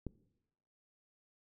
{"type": "click", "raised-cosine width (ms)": 3, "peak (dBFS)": -26, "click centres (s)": 0.067, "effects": ["noise-tail reverb RT60 0.9 s tail -20 dB re dry"]}